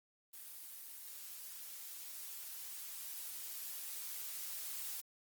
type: noise with level ramp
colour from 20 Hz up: blue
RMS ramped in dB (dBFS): -51 to -43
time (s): 0.33-5.01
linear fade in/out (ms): 10
effects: Opus 24 kbps